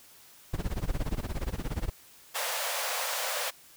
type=noise with tremolo; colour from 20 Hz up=brown; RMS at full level=-28 dBFS; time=0.53-1.9 s; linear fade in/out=10 ms; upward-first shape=sine; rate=17 Hz; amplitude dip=95%
type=high-pass noise; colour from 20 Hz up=pink; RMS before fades=-32 dBFS; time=2.34-3.51 s; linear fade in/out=20 ms; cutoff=490 Hz; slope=96 dB/octave
effects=white hiss -55 dBFS RMS until 3.76 s